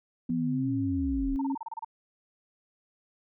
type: tone with pitch glide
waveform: sine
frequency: 246.9 to 272.4 Hz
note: B3 to C#4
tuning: 0 to -30 cents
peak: -27 dBFS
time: 0.29-1.55 s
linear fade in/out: 5 ms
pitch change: +170 cents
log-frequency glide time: 0.45-0.7 s
type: linear sweep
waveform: sine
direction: down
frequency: 176.7 to 30.73 Hz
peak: -31 dBFS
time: 0.3-1.36 s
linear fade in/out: 0 ms
type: tone bursts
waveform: sine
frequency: 904 Hz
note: A5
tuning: 47 cents sharp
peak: -33 dBFS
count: 9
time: 1.39-1.847 s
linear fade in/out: 5 ms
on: 25 ms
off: 29 ms
effects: none